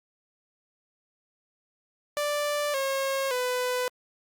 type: tone with pitch steps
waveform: sawtooth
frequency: 587.3 / 541.7 / 499.6 Hz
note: D5 / C#5 / B4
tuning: 0 / -40 / +20 cents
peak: -22 dBFS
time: 2.17-3.88 s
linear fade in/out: 0 ms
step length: 570 ms
effects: Opus 48 kbps